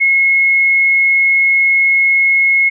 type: tone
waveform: sine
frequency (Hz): 2171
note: C#7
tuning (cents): -37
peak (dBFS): -8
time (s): 0-2.7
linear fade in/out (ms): 20
effects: none